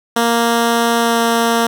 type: tone with pitch glide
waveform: 10% pulse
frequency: 233.1 to 231.4 Hz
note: A#3 to A#3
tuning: 0 to -13 cents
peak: -4 dBFS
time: 0.16-1.67 s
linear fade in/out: 5 ms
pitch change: -13 cents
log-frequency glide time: 0.98-1.2 s
effects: none